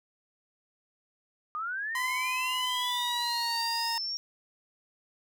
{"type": "linear sweep", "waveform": "sine", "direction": "up", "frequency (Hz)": [1200, 5588], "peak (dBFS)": -31, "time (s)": [1.55, 4.17], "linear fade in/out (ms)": 0}
{"type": "tone with pitch glide", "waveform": "sawtooth", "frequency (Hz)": [1019, 923.7], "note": ["C6", "A#5"], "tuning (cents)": [-46, -16], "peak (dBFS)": -27, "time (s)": [1.95, 3.98], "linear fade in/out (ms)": 2, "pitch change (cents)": -170, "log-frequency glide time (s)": [2.54, 3.61]}
{"effects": []}